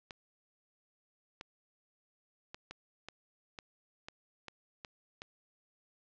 clicks, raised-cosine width 0.2 ms, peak -26 dBFS, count 10, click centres 0.108 / 1.411 / 2.545 / 2.71 / 3.086 / 3.588 / 4.085 / 4.483 / 4.848 / 5.219 s, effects low-pass 5000 Hz 12 dB/octave

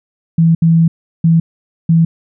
sine tone bursts at uneven times, 164.81 Hz, E3, in tune, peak -6 dBFS, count 4, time 0.38-0.55 / 0.62-0.88 / 1.24-1.4 / 1.89-2.05 s, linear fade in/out 5 ms, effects none

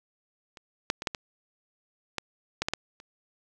clicks, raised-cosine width 0.2 ms, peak -28 / -7 / -18 / -9 / -16 / -12 / -10 / -10 / -10 / -30 dBFS, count 10, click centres 0.572 / 0.901 / 1.021 / 1.072 / 1.148 / 2.183 / 2.62 / 2.685 / 2.736 / 3.001 s, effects none

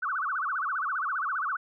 sine tone with vibrato, 1300 Hz, E6, 24 cents flat, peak -27 dBFS, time 0.02-1.57 s, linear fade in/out 10 ms, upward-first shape sine, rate 15 Hz, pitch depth 290 cents each way, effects none

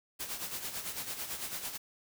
white noise with tremolo, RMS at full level -37 dBFS, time 0.19-1.78 s, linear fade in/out 20 ms, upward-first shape sine, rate 9 Hz, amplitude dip 60%, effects none

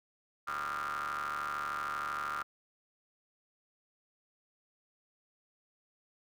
35% pulse ring-modulated tone, 73 Hz, D2, 10 cents flat, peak -30 dBFS, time 0.47-2.43 s, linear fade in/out 10 ms, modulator 1300 Hz, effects none

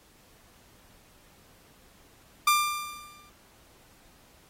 sawtooth tone with exponential decay, 1191 Hz, D6, 24 cents sharp, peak -14 dBFS, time 2.47-3.3 s, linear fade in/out 5 ms, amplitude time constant 180 ms, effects pink hiss -59 dBFS RMS until 4.49 s + AAC 48 kbps

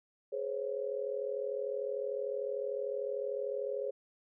sine tone cluster, 416.6 / 510 / 550 Hz, G#4 / C5 / C#5, +5 / -44 / -14 cents, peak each -38 / -39 / -37 dBFS, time 0.32-3.91 s, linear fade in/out 10 ms, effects none

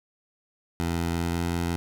15% pulse tone with pitch glide, 84.5 to 85.73 Hz, E2 to F2, +43 to -32 cents, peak -19 dBFS, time 0.8-1.76 s, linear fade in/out 0 ms, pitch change +25 cents, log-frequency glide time 1.1-1.47 s, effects none

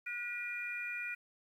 harmonic tone, 483.8 Hz, B4, 36 cents flat, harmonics 3 / 4 / 5, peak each -43 / -45 / -39 dBFS, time 0.06-1.15 s, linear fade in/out 10 ms, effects 11-bit

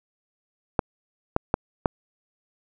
clicks, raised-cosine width 1 ms, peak -5 dBFS, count 4, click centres 0.792 / 1.364 / 1.541 / 1.858 s, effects none

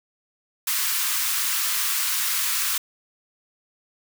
white high-pass noise, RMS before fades -24 dBFS, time 0.67-2.78 s, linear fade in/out 5 ms, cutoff 1000 Hz, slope 48 dB/octave, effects none

